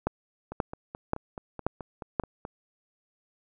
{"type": "two click trains", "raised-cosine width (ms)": 1, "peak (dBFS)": [-11, -23], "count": [5, 10], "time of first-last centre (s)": [[0.07, 2.198], [0.52, 2.451]], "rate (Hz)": [1.88, 4.66], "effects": []}